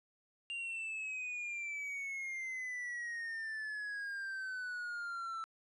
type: exponential sweep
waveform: triangle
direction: down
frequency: 2794 to 1322 Hz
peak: -37 dBFS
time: 0.5-5.44 s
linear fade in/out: 0 ms
effects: resampled to 24000 Hz